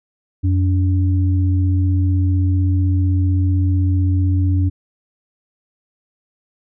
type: tone pair together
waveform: sine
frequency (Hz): 90.12 / 286.1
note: F#2 / D4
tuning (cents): -45 / -45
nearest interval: octave + minor sixth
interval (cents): 2000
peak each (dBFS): -13 / -23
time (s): 0.43-4.7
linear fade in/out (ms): 20
effects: none